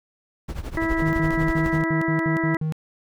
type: noise with tremolo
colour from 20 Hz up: brown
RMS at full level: -26 dBFS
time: 0.48-1.82 s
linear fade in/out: 10 ms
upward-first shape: triangle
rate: 12 Hz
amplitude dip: 90%
type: harmonic tone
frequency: 326.9 Hz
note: E4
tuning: 14 cents flat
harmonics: 1 / 2 / 3 / 4 / 5 / 6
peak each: -23 / -32 / -32 / -34 / -35 / -28 dBFS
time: 0.77-2.57 s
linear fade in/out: 2 ms
type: tone bursts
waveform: triangle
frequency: 156.8 Hz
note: D#3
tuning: 14 cents sharp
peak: -20 dBFS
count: 10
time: 1.02-2.723 s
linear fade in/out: 0 ms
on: 110 ms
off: 67 ms
effects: none